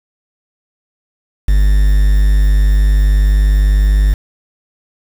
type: tone with quantisation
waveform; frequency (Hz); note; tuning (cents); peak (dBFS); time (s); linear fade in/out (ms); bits
triangle; 50.1; G1; +38; -5; 1.48-4.14; 5; 5
effects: none